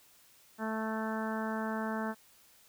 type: harmonic tone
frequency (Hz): 220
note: A3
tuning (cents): 0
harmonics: 1 / 2 / 3 / 4 / 5 / 6 / 7 / 8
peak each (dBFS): -35 / -42 / -41 / -41 / -44 / -45 / -43 / -47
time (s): 0.58-2.15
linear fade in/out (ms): 50
effects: white hiss -62 dBFS RMS until 2.68 s